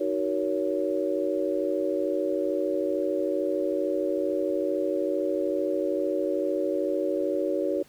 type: chord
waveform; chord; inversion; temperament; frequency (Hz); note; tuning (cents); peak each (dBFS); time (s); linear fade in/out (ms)
sine; D# minor seventh; none; just; 311.1 / 373.4 / 466.7 / 560; D#4 / F#4 / A#4 / C#5; 0 / +16 / +2 / +18; -30 / -29 / -32 / -28; 0-7.83; 10
effects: pink hiss -57 dBFS RMS until 7.88 s